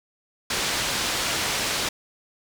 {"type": "low-pass noise", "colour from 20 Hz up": "white", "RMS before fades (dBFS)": -26, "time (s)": [0.5, 1.89], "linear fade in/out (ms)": 5, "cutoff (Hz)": 5600, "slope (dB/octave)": 12, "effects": []}